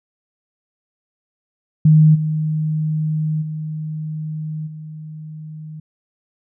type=tone with level steps; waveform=sine; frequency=155.2 Hz; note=D#3; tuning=4 cents flat; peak=-7 / -17 / -23 / -30 dBFS; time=1.85-5.8 s; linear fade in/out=5 ms; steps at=2.14 / 3.41 / 4.66 s; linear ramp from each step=20 ms; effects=none